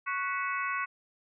harmonic tone with a mistuned harmonic, 370 Hz, F#4, in tune, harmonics 3 / 4 / 5 / 6 / 7, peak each -33 / -35 / -37 / -39 / -40 dBFS, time 0.06-0.86 s, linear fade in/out 20 ms, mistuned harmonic 5, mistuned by +99 cents, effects none

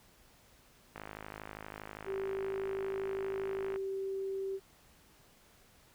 click train, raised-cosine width 0.5 ms, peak -28 dBFS, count 148, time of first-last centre 0.96-3.76 s, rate 52.5 Hz
sine tone, 387.4 Hz, G4, 20 cents flat, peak -34 dBFS, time 2.05-4.6 s, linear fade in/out 50 ms
effects pink hiss -63 dBFS RMS until 5.94 s

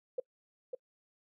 sine tone with echo, 510 Hz, C5, 44 cents flat, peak -30 dBFS, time 0.18-0.2 s, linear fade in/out 5 ms, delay 550 ms, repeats 1, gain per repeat -5 dB, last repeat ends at 0.75 s, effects noise-tail reverb RT60 0.1 s tail -26 dB re dry

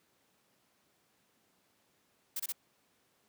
blue noise bursts, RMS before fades -36 dBFS, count 3, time 2.36-2.523 s, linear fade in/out 5 ms, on 37 ms, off 26 ms, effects pink hiss -72 dBFS RMS until 3.28 s + high-pass 150 Hz 12 dB/octave

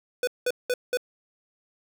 square tone bursts, 496.8 Hz, B4, 10 cents sharp, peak -23 dBFS, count 4, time 0.23-0.972 s, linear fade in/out 2 ms, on 43 ms, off 190 ms, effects none

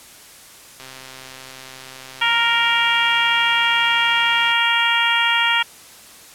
click train, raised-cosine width 0.2 ms, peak -20 dBFS, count 488, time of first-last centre 0.8-4.518 s, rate 131 Hz
harmonic tone, 466.2 Hz, A#4, in tune, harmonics 2 / 3 / 4 / 5 / 6 / 7, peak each -22 / -22 / -22 / -22 / -22 / -22 dBFS, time 2.21-5.63 s, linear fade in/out 10 ms
effects white hiss -43 dBFS RMS until 6.34 s + low-pass 12000 Hz 12 dB/octave

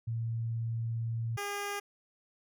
sine / 10% pulse tone pair in turn, 114.7 / 406 Hz, A#2 / G#4, -28 / -39 cents, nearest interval octave + minor seventh, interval 2189 cents, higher second, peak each -31 / -26 dBFS, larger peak second, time 0.07-1.37 / 1.37-1.8 s, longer first, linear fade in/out 10 ms, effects none

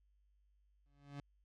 30% pulse tone with exponential growth, 142.2 Hz, C#3, 45 cents sharp, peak -40 dBFS, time 0.86-1.2 s, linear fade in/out 2 ms, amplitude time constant 73 ms, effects added 50 Hz sine -70 dBFS peak until 1.44 s + low-pass 5000 Hz 12 dB/octave

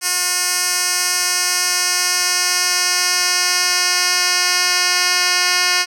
10% pulse tone with band-pass filter sweep, 359.6 Hz, F#4, 49 cents flat, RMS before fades -17 dBFS, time 0.01-5.86 s, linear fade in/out 50 ms, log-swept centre 7700 to 4400 Hz, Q 1.3, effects none

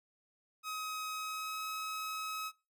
sawtooth tone with pitch glide, 1267 to 1278.8 Hz, D#6 to D#6, +31 to +47 cents, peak -34 dBFS, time 0.63-2.52 s, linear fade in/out 50 ms, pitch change +16 cents, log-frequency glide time 1.09-1.62 s, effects noise-tail reverb RT60 0.3 s tail -23 dB re dry

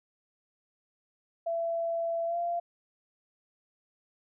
sine tone with pitch glide, 670 to 689.2 Hz, E5 to F5, +28 to -23 cents, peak -28 dBFS, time 1.46-2.6 s, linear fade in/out 10 ms, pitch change +49 cents, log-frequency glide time 2.26-2.37 s, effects none

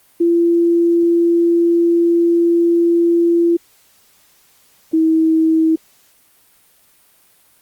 sine tone pair in turn, 340.3 / 321.2 Hz, F4 / E4, -45 / -45 cents, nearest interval minor second, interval 100 cents, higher first, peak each -10 dBFS, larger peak neither, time 0.2-3.57 / 4.93-5.76 s, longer first, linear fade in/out 10 ms, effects white hiss -53 dBFS RMS until 7.61 s + Opus 32 kbps

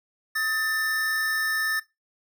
square tone pair together, 1262 / 1779.6 Hz, D#6 / A6, +24 / +19 cents, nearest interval tritone, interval 595 cents, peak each -35 / -25 dBFS, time 0.35-1.8 s, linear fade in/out 10 ms, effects noise-tail reverb RT60 0.2 s tail -19 dB re dry

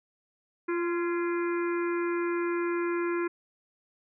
harmonic tone with a mistuned harmonic, 345.6 Hz, F4, 18 cents flat, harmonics 1 / 3 / 4 / 5 / 6 / 7, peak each -27 / -37 / -39 / -41 / -43 / -44 dBFS, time 0.68-3.28 s, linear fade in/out 10 ms, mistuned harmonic 5, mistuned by -45 cents, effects none

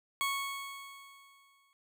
20% pulse tone with exponential decay, 1105 Hz, C#6, 6 cents flat, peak -24 dBFS, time 0.21-1.73 s, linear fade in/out 0 ms, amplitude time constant 330 ms, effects none

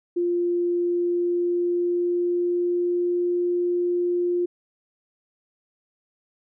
sine tone with pitch glide, 349.2 to 352.2 Hz, F4 to F4, 0 to +15 cents, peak -20 dBFS, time 0.16-4.46 s, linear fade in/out 10 ms, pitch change +15 cents, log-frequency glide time 0.72-3.34 s, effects none

